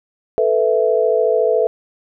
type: chord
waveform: sine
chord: A suspended second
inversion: none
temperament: equal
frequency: 440 / 493.9 / 659.3 Hz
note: A4 / B4 / E5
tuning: 0 / 0 / 0 cents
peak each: -16 / -17 / -18 dBFS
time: 0.38-1.67 s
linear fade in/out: 0 ms
effects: none